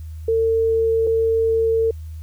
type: tone pair in turn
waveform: sine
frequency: 450.8 / 450.8 Hz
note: A4 / A4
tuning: +42 / +42 cents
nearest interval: unison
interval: 0 cents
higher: neither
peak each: -15 dBFS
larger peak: neither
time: 0.28-1.07 / 1.07-1.91 s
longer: second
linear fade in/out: 5 ms
effects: added 79 Hz sine -30 dBFS peak until 2.22 s + white hiss -57 dBFS RMS until 2.22 s